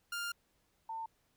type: tone pair in turn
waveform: sawtooth / sine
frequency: 1402 / 898.4 Hz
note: F6 / A5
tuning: +6 / +36 cents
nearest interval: minor sixth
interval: 770 cents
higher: first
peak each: -33 / -38 dBFS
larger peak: first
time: 0.12-0.32 / 0.89-1.06 s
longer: first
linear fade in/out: 5 ms
effects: pink hiss -75 dBFS RMS until 1.36 s